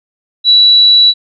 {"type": "tone", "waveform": "sine", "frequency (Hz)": 3932, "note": "B7", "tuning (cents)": -8, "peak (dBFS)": -3, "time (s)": [0.44, 1.14], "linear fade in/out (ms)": 50, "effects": []}